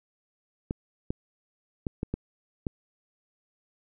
clicks, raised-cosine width 3 ms, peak -16 dBFS, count 6, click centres 0.709 / 1.105 / 1.868 / 2.031 / 2.14 / 2.668 s, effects none

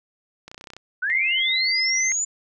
clicks, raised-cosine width 0.2 ms, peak -22 dBFS, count 10, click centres 0.48 / 0.515 / 0.545 / 0.579 / 0.611 / 0.641 / 0.672 / 0.703 / 0.735 / 0.766 s
sine linear sweep, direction up, 1439 to 7110 Hz, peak -21 dBFS, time 1.02-2.25 s, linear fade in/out 10 ms
sine tone with pitch glide, 2098 to 2062 Hz, C7 to C7, +4 to -26 cents, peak -22 dBFS, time 1.1-2.12 s, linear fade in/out 0 ms, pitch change -30 cents, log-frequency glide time 1.31-1.52 s
effects none

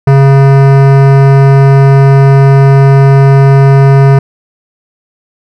sine tone with hard clipping, 137.1 Hz, C#3, 19 cents flat, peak -3 dBFS, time 0.07-4.19 s, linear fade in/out 5 ms, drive 18 dB, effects none

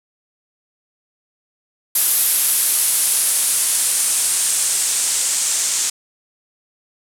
blue noise with low-pass filter sweep, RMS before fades -18 dBFS, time 1.95-5.9 s, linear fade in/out 5 ms, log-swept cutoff 12000 to 7500 Hz, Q 2.3, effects none

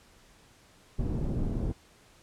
pink low-pass noise, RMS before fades -30 dBFS, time 0.98-1.73 s, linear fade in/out 20 ms, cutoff 290 Hz, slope 12 dB/octave, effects pink hiss -59 dBFS RMS until 2.22 s + low-pass 10000 Hz 12 dB/octave

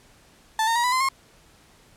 35% pulse tone with pitch steps, 880 / 915.8 / 953 / 991.8 / 1032.1 / 1074.1 Hz, A5 / A#5 / A#5 / B5 / C6 / C6, 0 / -31 / +38 / +7 / -24 / +45 cents, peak -18 dBFS, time 0.59-1.088 s, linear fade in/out 2 ms, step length 83 ms, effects pink hiss -55 dBFS RMS until 1.96 s + low-pass 11000 Hz 12 dB/octave

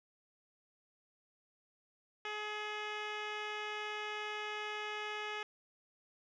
10% pulse tone with low-pass filter, 422.4 Hz, G#4, 29 cents sharp, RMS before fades -41 dBFS, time 2.25-5.43 s, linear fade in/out 2 ms, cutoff 3500 Hz, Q 1.9, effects none

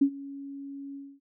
sine tone with ADSR envelope, 278 Hz, C#4, 5 cents sharp, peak -16 dBFS, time 0.01-1.2 s, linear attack 9 ms, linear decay 77 ms, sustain -21 dB, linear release 250 ms, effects none

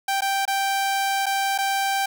sawtooth tone with dropouts, 784 Hz, G5, in tune, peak -17 dBFS, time 0.08-2.06 s, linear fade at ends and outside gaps 5 ms, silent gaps 0.208-0.219 / 0.454-0.477 / 1.259-1.264 / 1.579-1.585 s, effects none

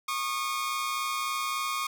sawtooth tone pair together, 1097 / 1220.5 Hz, C#6 / D#6, -18 / -34 cents, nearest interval major second, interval 184 cents, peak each -28 dBFS, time 0.08-1.87 s, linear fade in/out 5 ms, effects none

